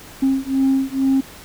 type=beating tone pair; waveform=sine; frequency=267.1 / 269.3 Hz; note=C4 / C#4; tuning=+36 / -50 cents; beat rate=2.2 Hz; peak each=-17 dBFS; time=0.22-1.21 s; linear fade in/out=10 ms; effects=tanh soft clip ceiling -10 dBFS + pink hiss -40 dBFS RMS until 1.44 s